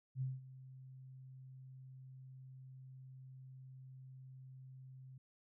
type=tone with ADSR envelope; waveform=sine; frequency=130.81 Hz; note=C3; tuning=in tune; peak=-35 dBFS; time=0.15-5.18 s; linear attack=64 ms; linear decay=190 ms; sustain=-17 dB; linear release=4 ms; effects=none